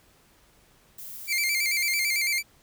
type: noise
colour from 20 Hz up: violet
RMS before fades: -40 dBFS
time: 0.98-2.2 s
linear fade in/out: 5 ms
type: tone with vibrato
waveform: sawtooth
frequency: 2217 Hz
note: C#7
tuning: in tune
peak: -20 dBFS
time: 1.27-2.43 s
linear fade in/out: 50 ms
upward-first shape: square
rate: 9 Hz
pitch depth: 78 cents each way
effects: pink hiss -60 dBFS RMS until 2.62 s